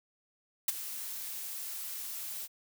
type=noise with ADSR envelope; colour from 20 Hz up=blue; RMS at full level=-26 dBFS; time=0.68-2.48 s; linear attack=4 ms; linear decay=24 ms; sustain=-14 dB; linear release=36 ms; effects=none